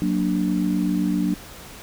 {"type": "chord", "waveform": "sine", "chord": "Gb augmented", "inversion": "none", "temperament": "equal", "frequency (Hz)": [185, 233.1, 293.7], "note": ["Gb3", "Bb3", "D4"], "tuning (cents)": [0, 0, 0], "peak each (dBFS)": [-22, -26, -23], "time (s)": [0.02, 1.34], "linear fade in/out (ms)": 0, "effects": ["pink hiss -41 dBFS RMS until 1.82 s"]}